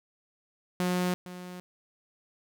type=tone with echo; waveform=sawtooth; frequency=180.2 Hz; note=F#3; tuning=45 cents flat; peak=-22 dBFS; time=0.8-1.14 s; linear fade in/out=0 ms; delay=460 ms; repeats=1; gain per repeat=-14 dB; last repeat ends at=1.6 s; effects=none